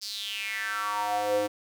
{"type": "tone with high-pass filter sweep", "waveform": "square", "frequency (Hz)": 103.83, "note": "G#2", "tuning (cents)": 0, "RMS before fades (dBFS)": -30, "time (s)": [0.01, 1.48], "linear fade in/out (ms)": 20, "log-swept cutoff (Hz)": [5000, 410], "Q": 5.9, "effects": []}